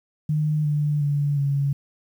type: tone with pitch steps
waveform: sine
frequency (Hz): 152.3 / 148.22 / 144.25 / 140.39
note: D#3 / D3 / D3 / C#3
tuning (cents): -37 / +16 / -31 / +22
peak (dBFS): -19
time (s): 0.29-1.73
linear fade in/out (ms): 5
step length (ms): 360
effects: 9-bit